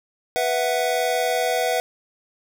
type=chord; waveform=square; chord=B suspended fourth; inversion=none; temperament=equal; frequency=493.9 / 659.3 / 740 Hz; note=B4 / E5 / F#5; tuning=0 / 0 / 0 cents; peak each=-25 dBFS; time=0.36-1.8 s; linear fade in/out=0 ms; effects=none